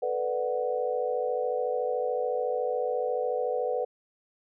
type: chord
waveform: sine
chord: B minor seventh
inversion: third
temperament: equal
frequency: 440 / 493.9 / 587.3 / 740 Hz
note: A4 / B4 / D5 / F#5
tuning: 0 / 0 / 0 / 0 cents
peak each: -34 / -28 / -34 / -34 dBFS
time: 0.02-3.85 s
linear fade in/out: 10 ms
effects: none